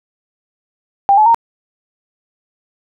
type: tone with pitch steps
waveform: sine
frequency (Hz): 795 / 857 / 923.8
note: G5 / A5 / A#5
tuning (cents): +24 / -46 / -16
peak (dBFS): -6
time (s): 1.09-1.345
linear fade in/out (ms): 0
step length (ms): 85
effects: none